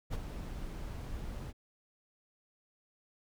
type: noise with ADSR envelope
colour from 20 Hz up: brown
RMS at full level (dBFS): -32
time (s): 0.1-1.53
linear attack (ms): 37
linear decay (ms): 28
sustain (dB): -9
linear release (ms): 36
effects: none